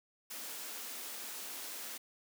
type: high-pass noise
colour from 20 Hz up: white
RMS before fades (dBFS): -44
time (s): 0.3-1.98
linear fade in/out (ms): 10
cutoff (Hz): 210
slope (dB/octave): 48
effects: none